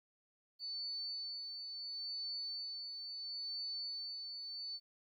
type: tone with tremolo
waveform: sine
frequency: 4498 Hz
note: C#8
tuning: 24 cents sharp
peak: -39 dBFS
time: 0.59-4.8 s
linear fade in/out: 50 ms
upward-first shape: sine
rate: 0.73 Hz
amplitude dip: 40%
effects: 13-bit